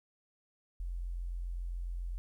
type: tone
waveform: sine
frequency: 43.65 Hz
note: F1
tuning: in tune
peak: -35 dBFS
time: 0.8-2.18 s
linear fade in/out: 0 ms
effects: 12-bit